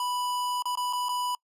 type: tone with dropouts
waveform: square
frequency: 987.8 Hz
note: B5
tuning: in tune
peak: -28 dBFS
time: 0-1.35 s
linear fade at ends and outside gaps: 2 ms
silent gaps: 0.623-0.655 / 0.754-0.773 / 0.928-0.932 / 1.086-1.091 s
effects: noise-tail reverb RT60 0.1 s tail -26 dB re dry + resampled to 32000 Hz